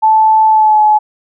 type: tone with pitch glide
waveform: sine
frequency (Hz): 874 to 851.6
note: A5 to G#5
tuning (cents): -12 to +43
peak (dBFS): -5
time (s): 0.02-0.99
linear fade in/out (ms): 20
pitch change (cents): -45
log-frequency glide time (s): 0.49-0.81
effects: none